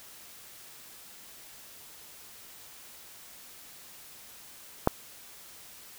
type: click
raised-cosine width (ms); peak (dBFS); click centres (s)
1; -6; 4.874
effects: white hiss -50 dBFS RMS until 5.98 s